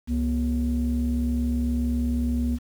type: tone pair together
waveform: sine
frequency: 67.5 / 240.5 Hz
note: C#2 / B3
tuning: -45 / -46 cents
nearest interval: octave + minor seventh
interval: 2199 cents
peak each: -23 dBFS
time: 0.07-2.59 s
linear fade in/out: 50 ms
effects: tanh soft clip ceiling -17 dBFS + 8-bit